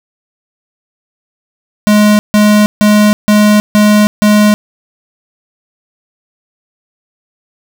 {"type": "tone bursts", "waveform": "square", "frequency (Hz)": 209.7, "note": "G#3", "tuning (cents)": 17, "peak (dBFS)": -5, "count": 6, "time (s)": [1.87, 4.54], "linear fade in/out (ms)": 0, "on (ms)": 320, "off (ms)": 150, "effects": []}